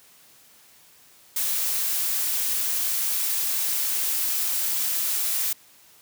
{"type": "noise", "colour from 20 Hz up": "blue", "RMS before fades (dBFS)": -25, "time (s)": [1.36, 5.53], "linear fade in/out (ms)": 5, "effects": ["white hiss -54 dBFS RMS until 6.01 s", "high-pass 60 Hz 12 dB/octave"]}